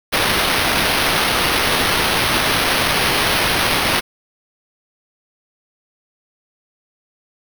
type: noise with sample-and-hold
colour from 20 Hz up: violet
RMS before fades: -17 dBFS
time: 0.12-4.01 s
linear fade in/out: 20 ms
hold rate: 7350 Hz
effects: none